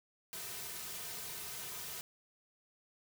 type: noise with comb filter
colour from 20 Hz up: white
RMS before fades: -44 dBFS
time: 0.33-2.01 s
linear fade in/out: 0 ms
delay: 3.6 ms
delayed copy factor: -0.75
effects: none